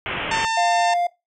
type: low-pass noise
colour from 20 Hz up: white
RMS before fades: -27 dBFS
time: 0.06-0.45 s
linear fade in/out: 0 ms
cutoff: 3200 Hz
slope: 96 dB/octave
type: harmonic tone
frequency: 898 Hz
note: A5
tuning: 35 cents sharp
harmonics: 1 / 2 / 3 / 4 / 5 / 6 / 7 / 8 / 9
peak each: -21 / -27 / -31 / -33 / -35 / -37 / -38 / -39 / -40 dBFS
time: 0.31-0.94 s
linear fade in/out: 5 ms
type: tone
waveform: triangle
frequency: 700 Hz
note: F5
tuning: 4 cents sharp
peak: -16 dBFS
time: 0.57-1.07 s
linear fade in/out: 5 ms
effects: noise-tail reverb RT60 0.2 s tail -19 dB re dry